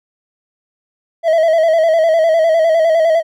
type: tone with vibrato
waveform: triangle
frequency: 650 Hz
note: E5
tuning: 24 cents flat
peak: -7 dBFS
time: 1.23-3.23 s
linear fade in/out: 50 ms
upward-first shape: square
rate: 9.9 Hz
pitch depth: 50 cents each way
effects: none